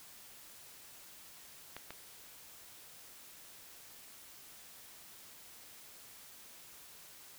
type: clicks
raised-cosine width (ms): 0.3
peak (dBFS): -28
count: 2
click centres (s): 1.766 / 1.906
effects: white hiss -55 dBFS RMS until 7.38 s